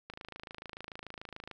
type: click train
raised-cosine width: 0.3 ms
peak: -27 dBFS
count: 39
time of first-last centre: 0.1-1.513 s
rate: 26.9 Hz
effects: none